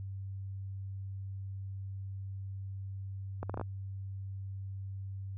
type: accelerating click train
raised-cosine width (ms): 1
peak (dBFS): -23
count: 6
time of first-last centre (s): 3.43-3.613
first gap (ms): 66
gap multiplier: 0.7
effects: added 97 Hz sine -38 dBFS peak until 5.37 s